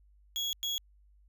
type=tone bursts at uneven times; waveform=35% pulse; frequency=3334 Hz; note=G#7; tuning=6 cents sharp; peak=-29 dBFS; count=2; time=0.36-0.53 / 0.63-0.78 s; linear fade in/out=0 ms; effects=added 50 Hz sine -59 dBFS peak until 1.28 s